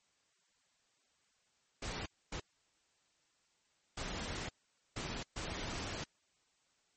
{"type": "noise bursts at uneven times", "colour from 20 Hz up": "pink", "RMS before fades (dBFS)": -41, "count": 5, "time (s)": [[1.82, 2.06], [2.32, 2.4], [3.97, 4.49], [4.96, 5.23], [5.36, 6.04]], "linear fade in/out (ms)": 5, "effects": ["white hiss -75 dBFS RMS until 6.96 s", "MP3 32 kbps"]}